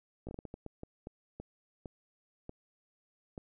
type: slowing click train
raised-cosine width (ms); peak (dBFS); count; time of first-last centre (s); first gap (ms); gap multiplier
2; -29; 14; 0.27-3.378; 17; 1.39
effects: none